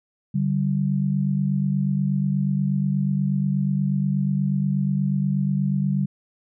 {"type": "tone pair together", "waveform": "sine", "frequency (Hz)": [144.29, 192.6], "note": ["D3", "G3"], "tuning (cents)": [-30, -30], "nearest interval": "perfect fourth", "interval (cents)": 500, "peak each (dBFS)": -22, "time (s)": [0.34, 6.06], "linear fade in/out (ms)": 10, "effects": []}